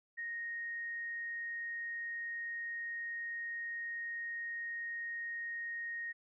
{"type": "tone", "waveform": "sine", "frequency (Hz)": 1864.7, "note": "A#6", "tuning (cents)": 0, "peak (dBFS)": -38, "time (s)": [0.17, 6.13], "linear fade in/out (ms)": 20, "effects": []}